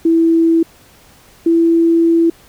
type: tone pair in turn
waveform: sine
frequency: 329.6 / 333 Hz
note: E4 / E4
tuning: 0 / +18 cents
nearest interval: unison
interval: 18 cents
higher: second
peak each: -8 dBFS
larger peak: neither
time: 0.05-0.63 / 1.46-2.3 s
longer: second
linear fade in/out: 5 ms
effects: pink hiss -46 dBFS RMS until 2.48 s